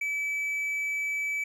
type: tone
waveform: triangle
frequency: 2300 Hz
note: D7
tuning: 37 cents flat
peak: -26 dBFS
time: 0.01-1.44 s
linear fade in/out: 5 ms
effects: none